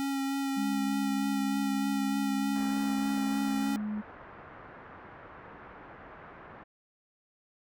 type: tone with vibrato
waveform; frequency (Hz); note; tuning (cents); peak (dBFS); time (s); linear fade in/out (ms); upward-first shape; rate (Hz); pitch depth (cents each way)
square; 273.7; C#4; -22; -30; 0-3.76; 0; sine; 3.3; 13
type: tone with pitch glide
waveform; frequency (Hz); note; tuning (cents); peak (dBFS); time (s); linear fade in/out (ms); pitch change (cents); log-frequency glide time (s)
sine; 206.8 to 211.1; G#3 to G#3; -7 to +29; -31; 0.56-4.02; 20; +36; 1.87-3.79
type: low-pass noise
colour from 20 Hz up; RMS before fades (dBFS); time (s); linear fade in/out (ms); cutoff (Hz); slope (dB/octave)
white; -49; 2.55-6.64; 10; 1600; 24
effects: none